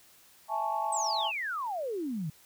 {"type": "chord", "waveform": "sine", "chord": "A major seventh", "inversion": "second", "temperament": "equal", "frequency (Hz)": [659.3, 830.6, 880, 1108.7], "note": ["E5", "G#5", "A5", "C#6"], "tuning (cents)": [0, 0, 0, 0], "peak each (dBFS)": [-37, -33, -31, -37], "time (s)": [0.48, 1.32], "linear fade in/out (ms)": 50}
{"type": "exponential sweep", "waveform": "sine", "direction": "down", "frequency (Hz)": [8400, 144.1], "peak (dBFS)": -31, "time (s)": [0.92, 2.3], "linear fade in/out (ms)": 5}
{"effects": ["tanh soft clip ceiling -18 dBFS", "white hiss -59 dBFS RMS until 2.45 s"]}